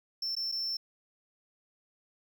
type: tone with dropouts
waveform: triangle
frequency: 5370 Hz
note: E8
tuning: 31 cents sharp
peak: -30 dBFS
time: 0.22-0.77 s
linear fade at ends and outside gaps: 5 ms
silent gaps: 0.353-0.365 / 0.517-0.522 s
effects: 11-bit